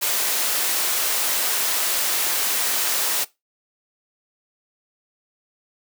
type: high-pass noise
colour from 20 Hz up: white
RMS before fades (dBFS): -22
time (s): 0.01-3.25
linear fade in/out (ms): 20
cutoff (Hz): 380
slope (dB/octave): 12
effects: noise-tail reverb RT60 0.2 s tail -20 dB re dry